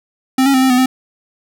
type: tone with pitch steps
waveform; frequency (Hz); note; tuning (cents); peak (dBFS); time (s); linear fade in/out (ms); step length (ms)
square; 261.9 / 275.3 / 260 / 262.7 / 250.4 / 258.5; C4 / C#4 / C4 / C4 / B3 / C4; +2 / -12 / -11 / +7 / +24 / -21; -10; 0.38-0.86; 5; 80
effects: none